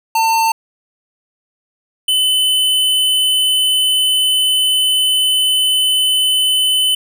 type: tone pair in turn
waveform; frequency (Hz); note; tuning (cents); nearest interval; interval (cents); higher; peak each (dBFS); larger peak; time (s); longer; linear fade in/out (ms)
square; 899 / 3024; A5 / F#7; +37 / +37; octave + major sixth; 2100; second; -12; neither; 0.15-0.52 / 2.08-6.95; second; 5
effects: none